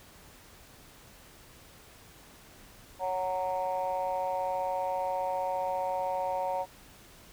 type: chord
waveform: sine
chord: F# major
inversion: second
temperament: just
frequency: 555 / 740 / 925 Hz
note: C#5 / F#5 / A#5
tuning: +2 / 0 / -14 cents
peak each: -32 dBFS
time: 2.99-6.66 s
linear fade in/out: 50 ms
effects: tanh soft clip ceiling -22 dBFS + pink hiss -54 dBFS RMS until 7.32 s